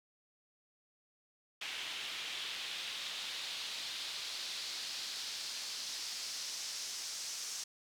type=noise with band-pass filter sweep; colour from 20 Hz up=pink; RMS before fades=-42 dBFS; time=1.61-7.64 s; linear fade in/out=5 ms; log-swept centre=3000 to 5900 Hz; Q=2.1; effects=none